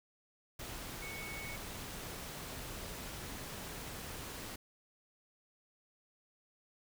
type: tone in noise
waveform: sine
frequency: 2217 Hz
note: C#7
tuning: in tune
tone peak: -45 dBFS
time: 1.02-1.56 s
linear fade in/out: 5 ms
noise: pink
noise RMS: -45 dBFS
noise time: 0.59-4.56 s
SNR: -3 dB
effects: none